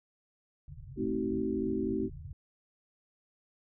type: low-pass noise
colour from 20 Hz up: white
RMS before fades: -45 dBFS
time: 0.68-2.33 s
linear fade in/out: 2 ms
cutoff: 150 Hz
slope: 96 dB/octave
type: chord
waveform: sine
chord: A diminished seventh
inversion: none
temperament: just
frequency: 220 / 264 / 316.8 / 380.2 Hz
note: A3 / C4 / Eb4 / Gb4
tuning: 0 / +16 / +31 / +47 cents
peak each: -35 / -35 / -35 / -34 dBFS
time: 0.96-2.1 s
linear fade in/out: 50 ms
effects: none